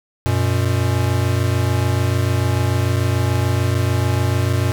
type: tone pair together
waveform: square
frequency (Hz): 93.19 / 120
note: F#2 / B2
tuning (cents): +13 / -49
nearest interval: major third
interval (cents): 438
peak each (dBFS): -19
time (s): 0.26-4.72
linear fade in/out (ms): 0
effects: none